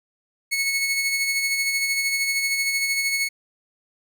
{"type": "tone with tremolo", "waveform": "sawtooth", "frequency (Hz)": 2200, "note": "C#7", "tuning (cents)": -14, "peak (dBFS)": -16, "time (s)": [0.51, 3.29], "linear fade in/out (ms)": 20, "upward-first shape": "sine", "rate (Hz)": 13, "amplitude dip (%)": 40, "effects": []}